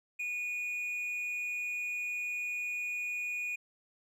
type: tone with amplitude modulation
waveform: triangle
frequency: 2453 Hz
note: D#7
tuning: 25 cents flat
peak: -30 dBFS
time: 0.19-3.56 s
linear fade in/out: 10 ms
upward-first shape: sine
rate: 200 Hz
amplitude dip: 40%
effects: none